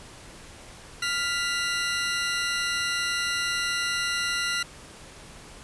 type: tone pair together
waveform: 20% pulse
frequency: 1396.9 / 1977.7 Hz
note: F6 / B6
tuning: 0 / +2 cents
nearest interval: tritone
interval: 602 cents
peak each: -22 / -24 dBFS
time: 1.02-4.63 s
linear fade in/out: 5 ms
effects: pink hiss -46 dBFS RMS until 5.63 s + resampled to 24000 Hz